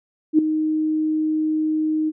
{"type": "tone with ADSR envelope", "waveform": "sine", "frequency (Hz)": 311.1, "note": "D#4", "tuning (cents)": 0, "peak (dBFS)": -8, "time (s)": [0.33, 2.12], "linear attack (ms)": 57, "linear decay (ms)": 4, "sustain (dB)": -10, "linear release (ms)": 38, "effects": []}